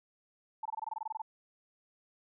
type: tone bursts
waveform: sine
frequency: 880 Hz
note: A5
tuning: in tune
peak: -34 dBFS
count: 13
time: 0.63-1.219 s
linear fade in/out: 5 ms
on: 25 ms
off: 22 ms
effects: none